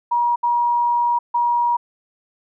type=tone bursts at uneven times; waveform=sine; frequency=955 Hz; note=A#5; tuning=42 cents sharp; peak=-15 dBFS; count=3; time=0.11-0.36 / 0.43-1.19 / 1.34-1.77 s; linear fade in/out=10 ms; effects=none